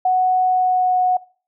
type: tone with pitch glide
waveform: sine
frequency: 740 to 733.6 Hz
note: F#5 to F#5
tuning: 0 to -15 cents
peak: -13 dBFS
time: 0.05-1.17 s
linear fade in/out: 5 ms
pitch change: -15 cents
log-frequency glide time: 0.43-0.98 s
effects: noise-tail reverb RT60 0.4 s tail -22 dB re dry